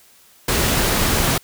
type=noise; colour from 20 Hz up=pink; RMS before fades=-18 dBFS; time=0.48-1.38 s; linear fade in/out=5 ms; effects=white hiss -51 dBFS RMS until 1.43 s